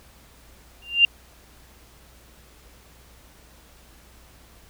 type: tone with exponential growth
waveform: sine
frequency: 2790 Hz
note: F7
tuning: 2 cents flat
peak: -8 dBFS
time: 0.82-1.05 s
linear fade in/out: 2 ms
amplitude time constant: 48 ms
effects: added 60 Hz sine -53 dBFS peak until 4.69 s + pink hiss -53 dBFS RMS until 4.69 s